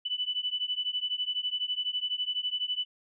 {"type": "beating tone pair", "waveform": "sine", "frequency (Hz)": [2978, 2990], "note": ["F#7", "F#7"], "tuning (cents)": [11, 17], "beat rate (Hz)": 12, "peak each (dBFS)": [-32, -32], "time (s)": [0.05, 2.85], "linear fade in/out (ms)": 10, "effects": []}